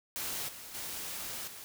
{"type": "noise with level steps", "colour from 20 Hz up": "white", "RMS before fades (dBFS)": [-37, -47, -40, -47], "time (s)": [0.16, 1.64], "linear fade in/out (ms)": 0, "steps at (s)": [0.48, 0.74, 1.47], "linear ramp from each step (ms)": 10, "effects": []}